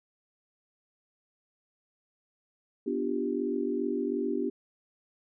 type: chord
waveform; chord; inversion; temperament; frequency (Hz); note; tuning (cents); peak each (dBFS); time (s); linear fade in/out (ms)
sine; G dominant seventh; first; equal; 246.9 / 293.7 / 349.2 / 392; B3 / D4 / F4 / G4; 0 / 0 / 0 / 0; -33 / -33 / -35 / -32; 2.86-4.5; 10
effects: none